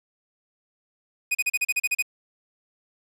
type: tone bursts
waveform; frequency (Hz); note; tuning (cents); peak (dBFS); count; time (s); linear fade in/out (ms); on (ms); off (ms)
45% pulse; 2489; D#7; 0; -20; 10; 1.31-2.025; 10; 40; 35
effects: resampled to 32000 Hz + 8-bit